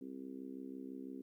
harmonic tone, 66 Hz, C2, 16 cents sharp, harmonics 3 / 4 / 5 / 6 / 7, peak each -54 / -46 / -53 / -53 / -60 dBFS, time 0.01-1.22 s, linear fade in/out 5 ms, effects 13-bit

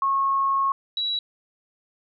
sine tone pair in turn, 1092 / 3904 Hz, C#6 / B7, -26 / -21 cents, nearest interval octave + minor seventh, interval 2205 cents, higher second, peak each -19 / -23 dBFS, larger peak first, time 0.02-0.72 / 0.97-1.19 s, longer first, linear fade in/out 2 ms, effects none

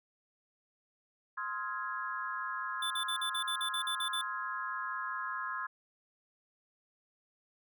sine chord, F minor seventh, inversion second, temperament equal with one note detuned, 1046.5 / 1272.1 / 1396.9 / 1661.2 Hz, C6 / Eb6 / F6 / Ab6, 0 / +38 / 0 / 0 cents, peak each -39 / -41 / -43 / -40 dBFS, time 1.37-5.67 s, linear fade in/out 10 ms
square tone bursts, 3520 Hz, A7, in tune, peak -34 dBFS, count 11, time 2.82-4.214 s, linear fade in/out 5 ms, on 84 ms, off 47 ms
effects none

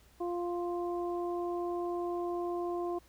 harmonic tone, 349.2 Hz, F4, in tune, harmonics 1 / 2 / 3, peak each -33 / -39 / -43 dBFS, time 0.2-2.99 s, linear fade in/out 10 ms, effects added 60 Hz sine -61 dBFS peak until 3.08 s + pink hiss -64 dBFS RMS until 3.08 s

